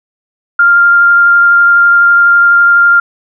sine tone with vibrato, 1396.9 Hz, F6, in tune, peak -3 dBFS, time 0.59-3 s, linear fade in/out 5 ms, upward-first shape triangle, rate 12 Hz, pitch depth 10 cents each way, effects none

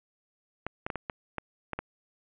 clicks, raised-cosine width 0.5 ms, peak -17 dBFS, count 8, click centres 0.666 / 0.865 / 0.902 / 0.957 / 1.098 / 1.383 / 1.733 / 1.79 s, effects resampled to 8000 Hz + 8-bit

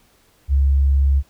sine tone, 68.9 Hz, C#2, 10 cents flat, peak -12 dBFS, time 0.48-1.23 s, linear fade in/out 50 ms, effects pink hiss -57 dBFS RMS until 1.29 s

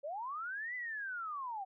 sine linear two-way sweep, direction up then down, 537 to 2020 to 742 Hz, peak -38 dBFS, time 0.03-1.65 s, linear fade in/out 20 ms, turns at 0.75 s, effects none

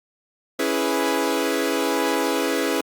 sawtooth chord, C# minor seventh, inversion none, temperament equal, 277.2 / 329.6 / 415.3 / 493.9 Hz, C#4 / E4 / G#4 / B4, 0 / 0 / 0 / 0 cents, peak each -22 dBFS, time 0.59-2.81 s, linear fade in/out 5 ms, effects Opus 48 kbps

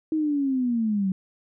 sine linear sweep, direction down, 318.8 to 185 Hz, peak -21 dBFS, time 0.12-1.12 s, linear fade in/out 2 ms, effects none

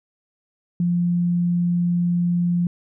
sine tone, 174.4 Hz, F3, 2 cents flat, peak -17 dBFS, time 0.8-2.67 s, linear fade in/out 2 ms, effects none

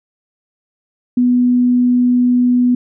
sine tone, 246.7 Hz, B3, 2 cents flat, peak -9 dBFS, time 1.17-2.75 s, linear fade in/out 5 ms, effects none

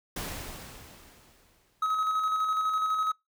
pink noise with exponential decay, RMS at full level -34 dBFS, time 0.16-2 s, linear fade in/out 5 ms, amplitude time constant 400 ms
triangle tone with tremolo, 1275 Hz, D#6, 42 cents sharp, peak -22 dBFS, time 1.82-3.12 s, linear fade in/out 5 ms, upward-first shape square, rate 12 Hz, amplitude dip 30%
effects noise-tail reverb RT60 0.2 s tail -26 dB re dry

